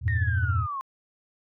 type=chord; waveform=sine; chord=E diminished; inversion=none; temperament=equal with one note detuned; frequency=83.9 / 98 / 116.54 Hz; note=E2 / G2 / Bb2; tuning=+31 / 0 / 0 cents; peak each=-25 / -26 / -27 dBFS; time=0.01-0.67 s; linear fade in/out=50 ms
type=linear sweep; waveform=sine; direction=down; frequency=1879 to 1046.5 Hz; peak=-29 dBFS; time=0.08-0.81 s; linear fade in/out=0 ms
effects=tanh soft clip ceiling -14 dBFS